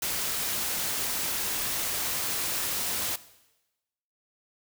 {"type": "noise", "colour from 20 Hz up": "white", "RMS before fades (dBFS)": -30, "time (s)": [0.02, 3.16], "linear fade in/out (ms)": 5, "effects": ["noise-tail reverb RT60 1.0 s tail -17 dB re dry"]}